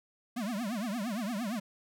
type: tone with vibrato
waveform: square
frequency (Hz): 220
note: A3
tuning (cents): 0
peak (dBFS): -33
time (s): 0.36-1.6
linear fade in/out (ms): 10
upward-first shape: triangle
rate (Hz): 8.7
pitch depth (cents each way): 280
effects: none